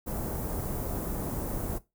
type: band-stop noise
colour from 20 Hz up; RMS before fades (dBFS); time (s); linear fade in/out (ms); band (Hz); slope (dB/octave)
pink; -33; 0.06-1.79; 20; 750 to 14000; 12
effects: noise-tail reverb RT60 0.2 s tail -17 dB re dry